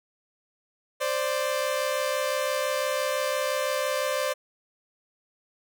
sawtooth tone pair together, 523 / 588.9 Hz, C5 / D5, -1 / +5 cents, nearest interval major second, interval 206 cents, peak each -24 dBFS, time 1-4.34 s, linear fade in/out 20 ms, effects none

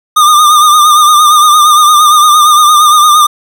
square tone with vibrato, 1211 Hz, D#6, 47 cents flat, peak -3 dBFS, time 0.16-3.27 s, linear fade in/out 10 ms, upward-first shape triangle, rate 8.7 Hz, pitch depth 60 cents each way, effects none

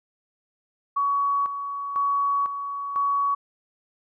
sine tone with tremolo, 1125 Hz, C#6, 25 cents sharp, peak -20 dBFS, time 0.96-3.35 s, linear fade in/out 10 ms, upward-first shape square, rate 1 Hz, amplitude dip 60%, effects none

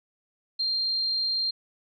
sine tone, 4186 Hz, C8, in tune, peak -24 dBFS, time 0.59-1.51 s, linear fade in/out 10 ms, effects none

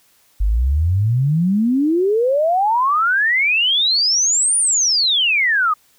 sine exponential two-way sweep, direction up then down, 47 to 9620 to 1197 Hz, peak -13 dBFS, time 0.4-5.74 s, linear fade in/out 10 ms, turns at 4.58 s, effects white hiss -56 dBFS RMS until 5.98 s

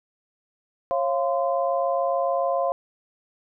sine tone cluster, 545 / 692 / 1032 Hz, C#5 / F5 / C6, -29 / -16 / -24 cents, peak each -24 / -24 / -29 dBFS, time 0.91-2.72 s, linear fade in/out 0 ms, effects none

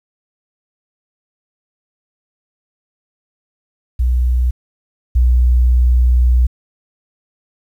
sine tone pair in turn, 61.74 / 61.41 Hz, B1 / B1, 0 / -9 cents, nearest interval unison, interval 9 cents, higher first, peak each -11 / -8 dBFS, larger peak second, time 3.99-4.51 / 5.15-6.47 s, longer second, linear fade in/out 10 ms, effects 8-bit

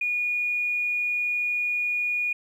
triangle tone with tanh clipping, 2447 Hz, D#7, 29 cents flat, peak -23 dBFS, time 0.01-2.33 s, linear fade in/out 5 ms, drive 3 dB, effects none

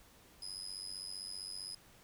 35% pulse tone with amplitude modulation, 5040 Hz, D#8, 21 cents sharp, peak -36 dBFS, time 0.42-1.75 s, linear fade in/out 5 ms, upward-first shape sine, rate 95.4 Hz, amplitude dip 90%, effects pink hiss -62 dBFS RMS until 2.03 s

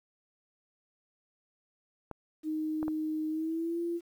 clicks, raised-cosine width 1 ms, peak -25 dBFS, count 3, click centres 2.113 / 2.829 / 2.881 s
sine tone with pitch glide, 311.1 to 341.2 Hz, D#4 to F4, 0 to -40 cents, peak -30 dBFS, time 2.43-4.01 s, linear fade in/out 50 ms, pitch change +160 cents, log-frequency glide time 3.29-3.8 s
effects 10-bit

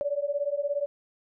sine beating tone pair, 565 / 582 Hz, C#5 / D5, +33 / -16 cents, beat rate 17 Hz, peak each -29 dBFS, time 0.01-0.86 s, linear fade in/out 0 ms, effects none

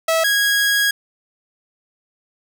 sawtooth tone pair in turn, 651 / 1649 Hz, E5 / G#6, -22 / -13 cents, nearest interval octave + major third, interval 1609 cents, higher second, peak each -11 dBFS, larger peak neither, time 0.08-0.24 / 0.24-0.91 s, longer second, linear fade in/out 5 ms, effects none

